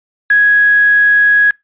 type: tone with quantisation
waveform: sine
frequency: 1665 Hz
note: G#6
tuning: 4 cents sharp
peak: -6 dBFS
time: 0.3-1.51 s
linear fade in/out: 5 ms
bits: 3
effects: noise-tail reverb RT60 0.2 s tail -25 dB re dry + resampled to 8000 Hz